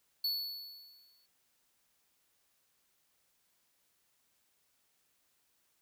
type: tone with exponential decay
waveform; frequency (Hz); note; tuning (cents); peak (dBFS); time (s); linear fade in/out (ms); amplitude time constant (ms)
square; 4429; C#8; -2; -30; 0.24-1.26; 5; 220
effects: white hiss -75 dBFS RMS until 5.81 s